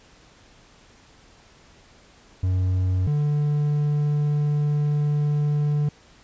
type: tone pair in turn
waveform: triangle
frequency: 92.5 / 147.51 Hz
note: F#2 / D3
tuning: 0 / +8 cents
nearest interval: minor sixth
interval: 808 cents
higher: second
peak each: -17 dBFS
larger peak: neither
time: 2.43-3.07 / 3.07-5.89 s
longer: second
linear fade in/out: 5 ms
effects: pink hiss -53 dBFS RMS until 6.23 s + resampled to 16000 Hz